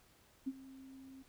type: tone with ADSR envelope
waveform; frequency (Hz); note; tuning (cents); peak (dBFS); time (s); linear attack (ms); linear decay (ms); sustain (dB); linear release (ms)
sine; 266.3; C4; +31; -33; 0.46-1.23; 18; 41; -18; 14
effects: pink hiss -67 dBFS RMS until 1.28 s